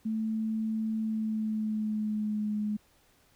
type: tone with pitch glide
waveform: sine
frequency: 220 to 210.4 Hz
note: A3 to G#3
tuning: 0 to +23 cents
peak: -28 dBFS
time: 0.05-2.77 s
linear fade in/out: 10 ms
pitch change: -77 cents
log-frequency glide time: 0.99-2.56 s
effects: pink hiss -65 dBFS RMS until 3.35 s